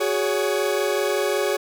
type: chord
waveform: 40% pulse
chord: F# suspended second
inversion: none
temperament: equal with one note detuned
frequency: 370 / 415.3 / 561.8 Hz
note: F#4 / G#4 / C#5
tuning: 0 / 0 / +23 cents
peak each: -25 / -23 / -24 dBFS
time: 0-1.57 s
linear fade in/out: 10 ms
effects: none